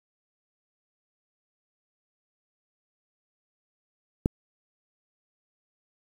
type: click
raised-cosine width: 3 ms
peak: -8 dBFS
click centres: 4.259 s
effects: 7-bit